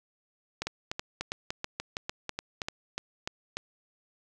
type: two click trains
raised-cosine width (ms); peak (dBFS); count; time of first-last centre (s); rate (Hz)
0.2; -15 / -15; 11 / 7; 0.62-3.57 / 0.67-2.618; 3.39 / 3.08
effects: none